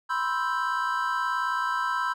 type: chord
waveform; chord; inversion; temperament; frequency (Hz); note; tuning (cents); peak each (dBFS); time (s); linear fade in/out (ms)
triangle; C major seventh; third; equal; 987.8 / 1046.5 / 1318.5 / 1568; B5 / C6 / E6 / G6; 0 / 0 / 0 / 0; -28 / -30 / -28 / -29; 0.09-2.14; 20
effects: none